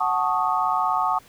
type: chord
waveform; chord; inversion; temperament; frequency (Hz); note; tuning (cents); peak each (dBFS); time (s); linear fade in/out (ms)
sine; D# half-diminished seventh; first; equal; 740 / 880 / 1108.7 / 1244.5; F#5 / A5 / C#6 / D#6; 0 / 0 / 0 / 0; -25; 0-1.19; 10
effects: pink hiss -52 dBFS RMS until 1.28 s